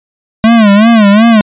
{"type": "tone with vibrato", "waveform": "square", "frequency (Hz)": 215.7, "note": "A3", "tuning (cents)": -34, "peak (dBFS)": -3, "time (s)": [0.44, 1.41], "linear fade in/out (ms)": 0, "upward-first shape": "sine", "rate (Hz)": 2.7, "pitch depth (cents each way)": 140, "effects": ["resampled to 8000 Hz"]}